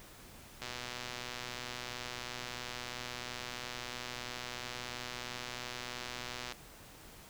click train, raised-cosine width 0.2 ms, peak -23 dBFS, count 727, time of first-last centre 0.62-6.522 s, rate 123 Hz, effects pink hiss -54 dBFS RMS until 7.29 s

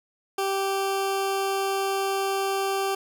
20% pulse tone, 390 Hz, G4, 9 cents flat, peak -19 dBFS, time 0.38-2.95 s, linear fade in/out 5 ms, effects none

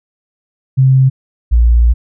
sine tone pair in turn, 132.1 / 58.42 Hz, C3 / A#1, +17 / +4 cents, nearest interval octave + major second, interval 1413 cents, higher first, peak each -5 dBFS, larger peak neither, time 0.77-1.1 / 1.51-1.94 s, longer second, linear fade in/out 20 ms, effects none

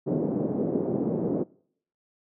white band-pass noise, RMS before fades -27 dBFS, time 0.06-1.44 s, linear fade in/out 20 ms, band 150 to 450 Hz, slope 24 dB/octave, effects noise-tail reverb RT60 0.6 s tail -23 dB re dry

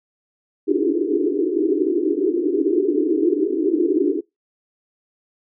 pink band-pass noise, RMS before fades -19 dBFS, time 0.67-4.21 s, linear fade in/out 20 ms, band 290 to 420 Hz, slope 96 dB/octave, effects noise-tail reverb RT60 0.2 s tail -25 dB re dry

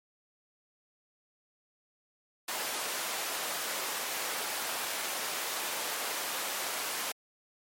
pink high-pass noise, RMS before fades -35 dBFS, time 2.48-7.12 s, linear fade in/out 5 ms, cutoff 590 Hz, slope 12 dB/octave, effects MP3 64 kbps

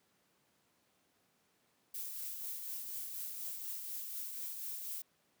violet noise with tremolo, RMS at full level -41 dBFS, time 1.94-5.02 s, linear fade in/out 5 ms, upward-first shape triangle, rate 4.1 Hz, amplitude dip 40%, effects pink hiss -74 dBFS RMS until 5.4 s + high-pass 150 Hz 12 dB/octave

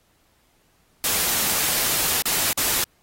white noise with dropouts, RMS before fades -22 dBFS, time 1.04-2.84 s, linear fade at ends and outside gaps 1 ms, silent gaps 2.221-2.256 / 2.53-2.575 s, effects pink hiss -63 dBFS RMS until 3.02 s + AAC 48 kbps

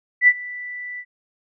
sine tone with ADSR envelope, 1975.5 Hz, B6, in tune, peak -7 dBFS, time 0.21-1.05 s, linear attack 66 ms, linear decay 51 ms, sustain -22 dB, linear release 59 ms, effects none

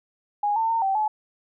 sine tone with pitch steps, 825 / 899 / 911 / 775 / 857 Hz, G#5 / A5 / A#5 / G5 / A5, -12 / +37 / -40 / -20 / -46 cents, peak -20 dBFS, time 0.43-1.08 s, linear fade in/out 5 ms, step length 130 ms, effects none

